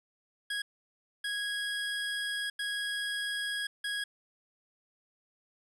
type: tone bursts at uneven times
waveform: 25% pulse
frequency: 1654 Hz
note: G#6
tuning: 8 cents flat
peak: -28 dBFS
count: 4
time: 0.5-0.62 / 1.24-2.5 / 2.59-3.67 / 3.84-4.04 s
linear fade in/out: 5 ms
effects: low-pass 10000 Hz 12 dB/octave